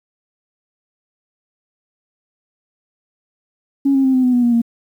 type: tone with pitch steps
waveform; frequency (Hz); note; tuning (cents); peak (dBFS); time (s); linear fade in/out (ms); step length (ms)
sine; 276.3 / 269.7 / 263.2 / 256.9 / 250.7 / 244.7 / 238.9 / 233.1; C#4 / C#4 / C4 / C4 / B3 / B3 / A#3 / A#3; -6 / -47 / +10 / -32 / +26 / -16 / +43 / 0; -10; 3.85-4.618; 10; 96
effects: tanh soft clip ceiling -6 dBFS + 8-bit